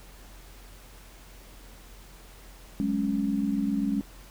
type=tone cluster; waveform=sine; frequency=188.8 / 209.1 / 276.8 Hz; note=F#3 / G#3 / C#4; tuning=+35 / +12 / -2 cents; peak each=-33 / -27 / -28 dBFS; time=2.8-4.01 s; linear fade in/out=0 ms; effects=added 44 Hz sine -48 dBFS peak until 4.3 s + pink hiss -52 dBFS RMS until 4.3 s